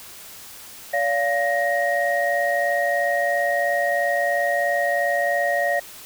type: tone cluster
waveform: sine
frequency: 574 / 697 / 1877 Hz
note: D5 / F5 / A#6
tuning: -40 / -4 / +11 cents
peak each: -23 dBFS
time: 0.93-5.8 s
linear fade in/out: 10 ms
effects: white hiss -41 dBFS RMS until 6.05 s